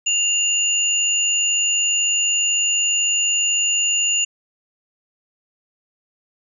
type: tone pair together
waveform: sine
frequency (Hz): 2794 / 6956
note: F7 / A8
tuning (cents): 0 / -21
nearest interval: octave + major third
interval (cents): 1579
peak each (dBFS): -19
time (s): 0.06-4.25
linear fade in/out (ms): 10
effects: none